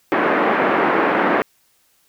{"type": "band-pass noise", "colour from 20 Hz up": "pink", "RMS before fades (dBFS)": -17, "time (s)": [0.12, 1.42], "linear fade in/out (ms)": 0, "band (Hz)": [250, 2000], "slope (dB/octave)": 24, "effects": ["white hiss -60 dBFS RMS until 2.08 s"]}